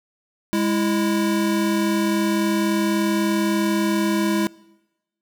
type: tone pair together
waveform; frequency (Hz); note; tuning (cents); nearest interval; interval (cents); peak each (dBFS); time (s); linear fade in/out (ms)
square; 205.8 / 329.6; G#3 / E4; -16 / 0; minor sixth; 816; -22; 0.53-4.47; 0
effects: noise-tail reverb RT60 1.0 s tail -23 dB re dry